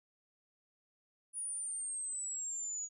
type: exponential sweep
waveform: sine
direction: down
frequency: 9780 to 6760 Hz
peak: -37 dBFS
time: 1.33-2.89 s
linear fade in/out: 50 ms
effects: none